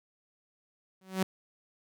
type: tone with exponential growth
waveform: sawtooth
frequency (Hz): 188.6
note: F#3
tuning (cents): +33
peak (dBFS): -19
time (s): 1.01-1.23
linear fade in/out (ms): 5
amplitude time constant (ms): 46
effects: none